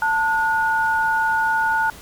sine tone pair together, 888 / 1450.2 Hz, A5 / F#6, +16 / -35 cents, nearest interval minor sixth, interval 849 cents, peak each -19 dBFS, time 0.02-1.9 s, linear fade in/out 2 ms, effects pink hiss -41 dBFS RMS until 2.01 s + MP3 96 kbps

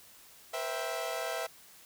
sawtooth chord, C major seventh, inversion third, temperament equal with one note detuned, 481.8 / 523.3 / 659.3 / 784 Hz, B4 / C5 / E5 / G5, -43 / 0 / 0 / 0 cents, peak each -37 / -37 / -32 / -38 dBFS, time 0.53-1.47 s, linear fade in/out 10 ms, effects white hiss -56 dBFS RMS until 1.85 s

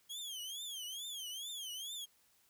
sawtooth tone with vibrato, 3237 Hz, G#7, 45 cents flat, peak -39 dBFS, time 0.09-2.06 s, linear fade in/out 20 ms, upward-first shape triangle, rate 2.3 Hz, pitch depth 200 cents each way, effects white hiss -71 dBFS RMS until 2.49 s

